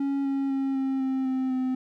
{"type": "tone with pitch steps", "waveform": "triangle", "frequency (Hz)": [277.2, 273.9, 270.6, 267.3, 264.1, 260.9, 257.7], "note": ["C#4", "C#4", "C#4", "C4", "C4", "C4", "C4"], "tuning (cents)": [0, -21, -42, 37, 16, -5, -26], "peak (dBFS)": -22, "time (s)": [0, 1.75], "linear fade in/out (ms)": 5, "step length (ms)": 250, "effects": []}